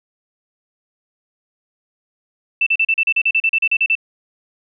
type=tone bursts; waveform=sine; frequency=2662 Hz; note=E7; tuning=16 cents sharp; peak=-12 dBFS; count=15; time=2.61-3.953 s; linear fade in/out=5 ms; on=55 ms; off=37 ms; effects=none